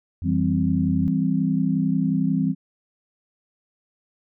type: tone with vibrato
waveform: sine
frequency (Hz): 87.31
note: F2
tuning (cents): 0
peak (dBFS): -27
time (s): 0.22-1.08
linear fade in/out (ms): 0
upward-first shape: sine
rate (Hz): 13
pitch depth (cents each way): 8
type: chord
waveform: sine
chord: C major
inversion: first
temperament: equal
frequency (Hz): 164.81 / 196 / 261.6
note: E3 / G3 / C4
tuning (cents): 0 / 0 / 0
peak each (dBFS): -23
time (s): 0.23-2.55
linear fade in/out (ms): 50
effects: none